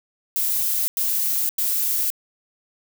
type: noise bursts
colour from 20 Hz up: violet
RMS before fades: -22 dBFS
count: 3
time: 0.36-2.102 s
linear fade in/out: 0 ms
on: 520 ms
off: 91 ms
effects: none